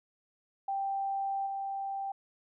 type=tone with level steps; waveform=sine; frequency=785 Hz; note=G5; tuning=2 cents sharp; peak=-30 / -33 dBFS; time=0.68-2.12 s; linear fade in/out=5 ms; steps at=1.46 s; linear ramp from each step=10 ms; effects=none